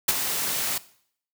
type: noise with ADSR envelope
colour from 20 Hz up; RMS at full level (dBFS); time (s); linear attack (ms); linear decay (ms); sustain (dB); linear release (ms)
white; -17; 0.08-0.78; 9; 26; -10; 4
effects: noise-tail reverb RT60 0.6 s tail -18 dB re dry + high-pass 100 Hz 12 dB/octave